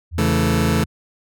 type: tone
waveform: sine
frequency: 83 Hz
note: E2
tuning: 12 cents sharp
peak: -22 dBFS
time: 0.11-0.86 s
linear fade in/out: 50 ms
type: chord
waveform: sawtooth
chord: A major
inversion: first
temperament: just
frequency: 137.5 / 165 / 220 Hz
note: C#3 / E3 / A3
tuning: -14 / +2 / 0 cents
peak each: -18 / -16 / -16 dBFS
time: 0.18-0.84 s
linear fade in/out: 5 ms
effects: none

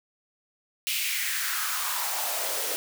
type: noise with high-pass filter sweep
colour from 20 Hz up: white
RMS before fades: -29 dBFS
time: 0.87-2.76 s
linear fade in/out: 0 ms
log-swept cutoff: 2800 to 430 Hz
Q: 3.3
effects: none

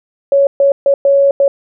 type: tone bursts at uneven times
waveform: sine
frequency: 557 Hz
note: C#5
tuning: 8 cents sharp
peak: -6 dBFS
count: 5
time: 0.32-0.47 / 0.6-0.72 / 0.86-0.94 / 1.05-1.31 / 1.4-1.48 s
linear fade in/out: 2 ms
effects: none

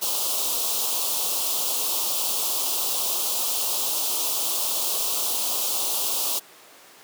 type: band-stop noise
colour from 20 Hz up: white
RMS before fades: -25 dBFS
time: 0.01-6.4 s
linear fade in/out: 20 ms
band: 1200 to 2800 Hz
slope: 48 dB/octave
effects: pink hiss -48 dBFS RMS until 7.03 s + high-pass 400 Hz 12 dB/octave

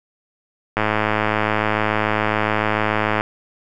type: click train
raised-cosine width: 0.5 ms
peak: -3 dBFS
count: 262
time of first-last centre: 0.77-3.209 s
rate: 107 Hz
effects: none

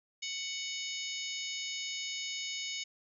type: harmonic tone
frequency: 742 Hz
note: F#5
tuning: 5 cents sharp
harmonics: 3 / 4 / 5 / 6 / 7 / 8 / 9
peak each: -42 / -42 / -43 / -48 / -44 / -54 / -43 dBFS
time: 0.22-2.84 s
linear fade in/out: 10 ms
effects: none

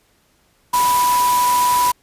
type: tone in noise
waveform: sine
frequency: 986 Hz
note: B5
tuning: 3 cents flat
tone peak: -13 dBFS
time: 0.73-1.92 s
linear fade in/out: 10 ms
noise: white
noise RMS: -23 dBFS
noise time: 0.73-1.92 s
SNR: +7 dB
effects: pink hiss -59 dBFS RMS until 2.02 s + resampled to 32000 Hz

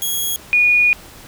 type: tone pair in turn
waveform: 5% pulse / sine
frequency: 3313 / 2450 Hz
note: G#7 / D#7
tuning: -5 / -27 cents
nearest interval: perfect fourth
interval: 522 cents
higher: first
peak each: -10 dBFS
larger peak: neither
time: 0.02-0.36 / 0.53-0.93 s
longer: second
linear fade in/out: 0 ms
effects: pink hiss -40 dBFS RMS until 1.27 s

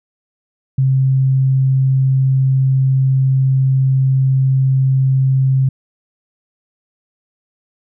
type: tone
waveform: sine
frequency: 132.9 Hz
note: C3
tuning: 27 cents sharp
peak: -10 dBFS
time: 0.78-5.69 s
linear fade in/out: 5 ms
effects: none

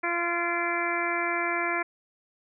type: harmonic tone with a mistuned harmonic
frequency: 344.3 Hz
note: F4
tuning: 25 cents flat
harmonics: 1 / 2 / 3 / 4 / 5 / 6 / 7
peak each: -33 / -33 / -33 / -33 / -33 / -33 / -33 dBFS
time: 0.03-1.83 s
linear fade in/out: 10 ms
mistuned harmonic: 7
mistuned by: -52 cents
effects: none

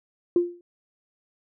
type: tone with exponential decay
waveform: sine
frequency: 349.2 Hz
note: F4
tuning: in tune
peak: -13 dBFS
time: 0.36-0.61 s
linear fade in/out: 2 ms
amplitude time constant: 54 ms
effects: tanh soft clip ceiling -9 dBFS

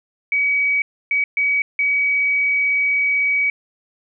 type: tone bursts at uneven times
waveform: sine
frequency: 2269 Hz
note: C#7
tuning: 40 cents sharp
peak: -15 dBFS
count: 4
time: 0.32-0.82 / 1.11-1.24 / 1.37-1.62 / 1.79-3.5 s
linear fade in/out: 2 ms
effects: none

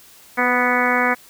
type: harmonic tone with a mistuned harmonic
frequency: 246.9 Hz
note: B3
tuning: in tune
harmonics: 1 / 2 / 3 / 4 / 5 / 6 / 7 / 8 / 9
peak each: -24 / -24 / -24 / -24 / -24 / -24 / -24 / -24 / -24 dBFS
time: 0.37-1.15 s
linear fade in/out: 20 ms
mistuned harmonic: 2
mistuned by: +18 cents
effects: white hiss -47 dBFS RMS until 1.29 s

